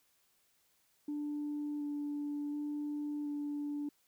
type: tone with vibrato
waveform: sine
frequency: 293 Hz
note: D4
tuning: 4 cents flat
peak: -34 dBFS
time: 1.08-3.89 s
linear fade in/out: 5 ms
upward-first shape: square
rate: 0.69 Hz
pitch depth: 9 cents each way
effects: tanh soft clip ceiling -32 dBFS + white hiss -73 dBFS RMS until 4.07 s